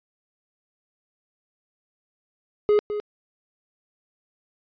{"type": "tone with echo", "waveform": "triangle", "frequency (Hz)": 417.6, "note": "G#4", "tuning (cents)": 10, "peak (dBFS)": -13, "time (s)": [2.69, 2.79], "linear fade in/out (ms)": 0, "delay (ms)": 210, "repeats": 1, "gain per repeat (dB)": -10, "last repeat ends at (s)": 3, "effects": ["resampled to 11025 Hz"]}